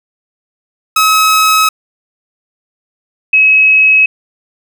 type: tone pair in turn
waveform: sawtooth / sine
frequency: 1281 / 2562 Hz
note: E6 / E7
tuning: -50 / -50 cents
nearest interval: octave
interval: 1200 cents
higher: second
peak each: -3 / -4 dBFS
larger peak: first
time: 0.96-1.69 / 3.33-4.06 s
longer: neither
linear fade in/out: 5 ms
effects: none